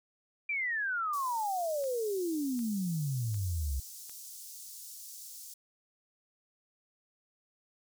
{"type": "exponential sweep", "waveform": "sine", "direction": "down", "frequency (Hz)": [2392, 63.9], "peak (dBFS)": -30, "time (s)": [0.49, 3.8], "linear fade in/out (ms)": 5}
{"type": "high-pass noise", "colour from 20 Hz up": "pink", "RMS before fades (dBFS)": -47, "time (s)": [1.13, 5.54], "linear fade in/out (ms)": 5, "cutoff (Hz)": 5500, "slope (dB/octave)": 24}
{"type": "click train", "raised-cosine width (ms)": 0.2, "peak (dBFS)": -36, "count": 4, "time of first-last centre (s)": [1.84, 4.096], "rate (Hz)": 1.33}
{"effects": []}